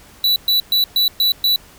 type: tone bursts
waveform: square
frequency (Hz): 3951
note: B7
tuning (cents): 0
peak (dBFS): -13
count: 6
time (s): 0.24-1.56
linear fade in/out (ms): 2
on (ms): 120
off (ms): 120
effects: pink hiss -45 dBFS RMS until 1.78 s